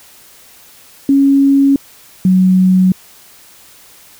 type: tone pair in turn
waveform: sine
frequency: 276.4 / 185.78 Hz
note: C#4 / F#3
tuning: -5 / +7 cents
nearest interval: perfect fifth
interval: 688 cents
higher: first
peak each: -6 dBFS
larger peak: neither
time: 1.09-1.76 / 2.25-2.92 s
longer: neither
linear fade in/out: 2 ms
effects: white hiss -42 dBFS RMS until 4.19 s